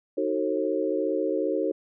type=chord; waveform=sine; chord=D# diminished seventh; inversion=none; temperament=just; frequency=311.1 / 373.4 / 448 / 537.6 Hz; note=D#4 / F#4 / A4 / C5; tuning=0 / +16 / +31 / +47 cents; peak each=-29 dBFS; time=0.17-1.72 s; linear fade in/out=10 ms; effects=none